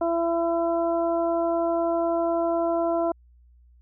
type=harmonic tone; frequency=336 Hz; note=E4; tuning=33 cents sharp; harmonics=1 / 2 / 3 / 4; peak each=-26 / -23 / -33 / -37 dBFS; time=0.01-3.12 s; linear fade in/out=5 ms; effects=added 60 Hz sine -52 dBFS peak until 3.81 s